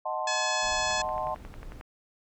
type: chord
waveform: sine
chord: D# diminished seventh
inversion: none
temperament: equal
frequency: 622.3 / 740 / 880 / 1046.5 Hz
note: D#5 / F#5 / A5 / C6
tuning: 0 / 0 / 0 / 0 cents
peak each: -34 dBFS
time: 0.05-1.35 s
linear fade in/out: 10 ms
type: harmonic tone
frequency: 854 Hz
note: G#5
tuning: 48 cents sharp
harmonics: 2 / 3 / 4 / 5 / 6 / 7 / 8 / 9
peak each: -33 / -35 / -36 / -37 / -38 / -38 / -39 / -40 dBFS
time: 0.27-1.02 s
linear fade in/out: 5 ms
type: noise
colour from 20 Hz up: brown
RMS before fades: -44 dBFS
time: 0.63-1.81 s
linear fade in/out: 0 ms
type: click train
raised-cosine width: 0.5 ms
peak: -29 dBFS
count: 11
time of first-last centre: 0.91-1.811 s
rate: 11.1 Hz
effects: none